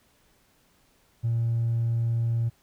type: tone with hard clipping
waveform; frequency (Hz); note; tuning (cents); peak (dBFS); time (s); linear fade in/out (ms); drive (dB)
sine; 116.2; A#2; -5; -23; 1.23-2.5; 20; 1
effects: pink hiss -64 dBFS RMS until 2.62 s